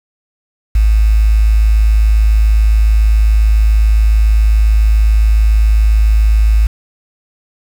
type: tone with quantisation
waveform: sine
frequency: 53.6 Hz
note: A1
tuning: 45 cents flat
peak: -6 dBFS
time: 0.75-6.67 s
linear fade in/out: 5 ms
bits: 5
effects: none